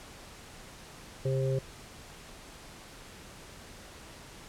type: harmonic tone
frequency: 132.9 Hz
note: C3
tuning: 27 cents sharp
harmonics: 1 / 3 / 4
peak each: -28 / -33 / -34 dBFS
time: 1.25-1.59 s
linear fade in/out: 5 ms
effects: pink hiss -49 dBFS RMS until 4.48 s + low-pass 10000 Hz 12 dB/octave